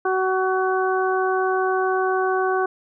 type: harmonic tone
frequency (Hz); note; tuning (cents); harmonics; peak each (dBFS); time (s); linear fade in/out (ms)
375.6; F#4; +26; 1 / 2 / 3 / 4; -21 / -24 / -26 / -27; 0.05-2.66; 5
effects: none